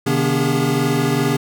square tone cluster, 130.6 / 153 / 240.3 / 286.3 / 405.8 Hz, C3 / D#3 / B3 / D4 / G#4, -3 / -29 / -47 / -44 / -40 cents, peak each -23 dBFS, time 0.06-1.37 s, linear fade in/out 10 ms, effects none

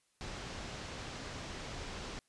pink low-pass noise, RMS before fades -44 dBFS, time 0.21-2.19 s, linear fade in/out 0 ms, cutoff 6700 Hz, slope 24 dB/octave, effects white hiss -75 dBFS RMS until 2.28 s + resampled to 24000 Hz

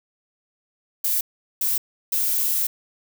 violet noise bursts at uneven times, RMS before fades -22 dBFS, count 3, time 1.04-1.21 / 1.61-1.78 / 2.12-2.67 s, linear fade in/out 5 ms, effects none

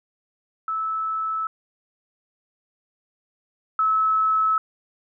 sine tone pair in turn, 1307 / 1298 Hz, E6 / E6, -15 / -27 cents, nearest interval unison, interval 12 cents, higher first, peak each -23 / -17 dBFS, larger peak second, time 0.68-1.47 / 3.79-4.58 s, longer neither, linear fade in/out 2 ms, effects none

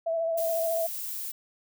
sine tone with vibrato, 659.3 Hz, E5, in tune, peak -25 dBFS, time 0.06-0.87 s, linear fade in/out 10 ms, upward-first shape sine, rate 14 Hz, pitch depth 26 cents each way
violet noise, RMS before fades -35 dBFS, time 0.37-1.32 s, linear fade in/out 10 ms
effects none

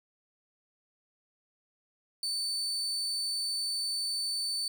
35% pulse tone, 4523 Hz, C#8, 34 cents sharp, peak -29 dBFS, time 2.23-4.68 s, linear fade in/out 2 ms, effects none

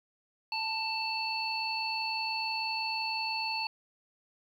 harmonic tone, 887 Hz, A5, 14 cents sharp, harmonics 1 / 3 / 5, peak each -35 / -35 / -35 dBFS, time 0.52-3.67 s, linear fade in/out 2 ms, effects 10-bit

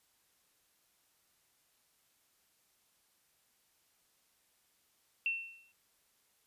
sine tone with exponential decay, 2700 Hz, E7, 41 cents sharp, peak -28 dBFS, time 5.26-5.72 s, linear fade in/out 1 ms, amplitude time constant 100 ms, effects white hiss -73 dBFS RMS until 6.46 s + resampled to 32000 Hz

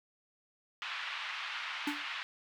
white band-pass noise, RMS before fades -40 dBFS, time 0.82-2.23 s, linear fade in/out 0 ms, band 1000 to 3200 Hz, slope 24 dB/octave
square tone with exponential decay, 292.3 Hz, D4, 8 cents flat, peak -30 dBFS, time 1.87-2.05 s, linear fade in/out 5 ms, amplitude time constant 39 ms
effects none

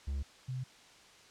triangle / sine tone pair in turn, 69.3 / 128.65 Hz, C#2 / C3, 0 / -29 cents, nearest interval major seventh, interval 1071 cents, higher second, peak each -31 / -35 dBFS, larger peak first, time 0.07-0.23 / 0.48-0.64 s, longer neither, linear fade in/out 10 ms, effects white hiss -58 dBFS RMS until 1.3 s + low-pass 6000 Hz 12 dB/octave

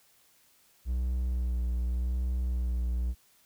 triangle tone with vibrato, 61.3 Hz, B1, 12 cents flat, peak -25 dBFS, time 0.85-3.15 s, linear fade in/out 50 ms, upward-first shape sine, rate 0.86 Hz, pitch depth 32 cents each way, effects white hiss -64 dBFS RMS until 3.45 s

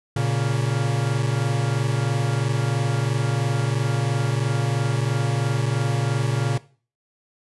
45% pulse tone pair together, 116.54 / 139.53 Hz, A#2 / C#3, 0 / +12 cents, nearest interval minor third, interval 312 cents, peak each -23 dBFS, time 0.16-6.58 s, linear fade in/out 5 ms, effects noise-tail reverb RT60 0.4 s tail -18 dB re dry + resampled to 24000 Hz

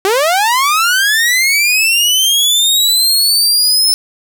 sawtooth linear sweep, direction up, 370 to 5274 Hz, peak -6 dBFS, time 0.05-3.94 s, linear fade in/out 0 ms, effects none

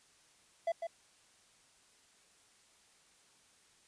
triangle tone with echo, 670 Hz, E5, 28 cents sharp, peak -28 dBFS, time 0.67-0.72 s, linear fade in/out 5 ms, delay 150 ms, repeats 1, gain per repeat -6 dB, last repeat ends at 0.87 s, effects white hiss -66 dBFS RMS until 3.87 s + resampled to 22050 Hz

